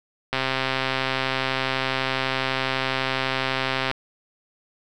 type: click train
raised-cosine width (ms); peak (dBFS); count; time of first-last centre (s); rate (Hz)
0.3; -7; 474; 0.33-3.913; 132
effects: none